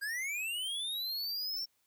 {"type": "linear sweep", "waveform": "square", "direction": "up", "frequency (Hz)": [1588, 5490], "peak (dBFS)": -35, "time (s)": [0.01, 1.66], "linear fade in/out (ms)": 20, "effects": ["white hiss -75 dBFS RMS until 1.86 s"]}